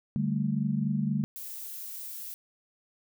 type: chord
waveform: sine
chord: D suspended fourth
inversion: none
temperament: equal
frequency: 146.83 / 196 / 220 Hz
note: D3 / G3 / A3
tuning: 0 / 0 / 0 cents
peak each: -30 dBFS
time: 0.16-1.24 s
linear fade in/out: 0 ms
type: noise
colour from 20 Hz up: violet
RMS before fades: -40 dBFS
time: 1.36-2.34 s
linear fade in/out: 0 ms
effects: none